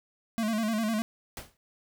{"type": "tone with vibrato", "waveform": "square", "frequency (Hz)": 220.3, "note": "A3", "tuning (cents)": 2, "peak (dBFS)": -27, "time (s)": [0.38, 1.02], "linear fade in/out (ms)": 0, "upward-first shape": "square", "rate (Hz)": 9.9, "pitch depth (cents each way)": 62}
{"type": "noise with exponential decay", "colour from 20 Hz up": "pink", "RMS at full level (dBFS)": -36, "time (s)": [1.37, 1.57], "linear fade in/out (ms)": 1, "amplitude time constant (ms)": 42}
{"effects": []}